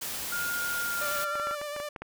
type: noise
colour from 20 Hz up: white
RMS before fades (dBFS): -35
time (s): 0.01-1.25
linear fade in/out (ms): 10
type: tone with pitch glide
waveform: sine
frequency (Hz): 1417 to 1367.2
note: F6 to F6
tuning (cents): +25 to -37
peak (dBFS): -30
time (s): 0.32-1.55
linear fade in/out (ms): 5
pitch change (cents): -62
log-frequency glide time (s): 0.75-1.44
type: tone with vibrato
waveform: sawtooth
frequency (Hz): 588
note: D5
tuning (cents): +2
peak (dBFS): -30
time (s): 1.01-1.89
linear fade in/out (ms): 5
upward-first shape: sine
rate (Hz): 9.8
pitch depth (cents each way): 31
type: clicks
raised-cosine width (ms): 0.5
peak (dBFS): -24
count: 9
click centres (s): 1.355 / 1.398 / 1.471 / 1.511 / 1.615 / 1.764 / 1.801 / 1.962 / 2.02
effects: none